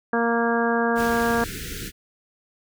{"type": "harmonic tone", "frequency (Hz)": 233.1, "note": "A#3", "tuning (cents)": 0, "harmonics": [1, 2, 3, 4, 5, 6, 7], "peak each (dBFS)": [-24, -24, -27, -29, -30, -32, -27], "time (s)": [0.13, 1.44], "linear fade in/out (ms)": 2}
{"type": "band-stop noise", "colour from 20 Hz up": "pink", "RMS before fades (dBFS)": -33, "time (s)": [0.95, 1.92], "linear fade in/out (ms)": 50, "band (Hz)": [480, 1400], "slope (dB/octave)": 96}
{"effects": []}